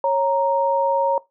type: tone pair together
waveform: sine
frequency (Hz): 550.1 / 932.3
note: C#5 / A#5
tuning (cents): -13 / 0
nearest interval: major sixth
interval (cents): 913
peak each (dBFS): -19 / -19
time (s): 0.04-1.18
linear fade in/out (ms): 2
effects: noise-tail reverb RT60 0.2 s tail -21 dB re dry